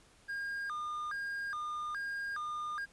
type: tone with vibrato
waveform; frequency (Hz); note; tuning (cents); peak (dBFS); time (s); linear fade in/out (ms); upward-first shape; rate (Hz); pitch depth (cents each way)
triangle; 1400; F6; +4; -34; 0.28-2.86; 20; square; 1.2; 250
effects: pink hiss -63 dBFS RMS until 2.92 s + resampled to 24000 Hz